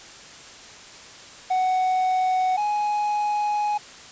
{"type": "tone pair in turn", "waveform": "triangle", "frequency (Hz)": [744, 835.1], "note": ["F#5", "G#5"], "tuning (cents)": [9, 9], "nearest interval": "major second", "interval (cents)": 200, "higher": "second", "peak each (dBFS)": [-17, -19], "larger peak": "first", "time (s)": [[1.5, 2.57], [2.57, 3.78]], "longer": "second", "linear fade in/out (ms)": 10, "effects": ["white hiss -43 dBFS RMS until 4.11 s", "resampled to 16000 Hz"]}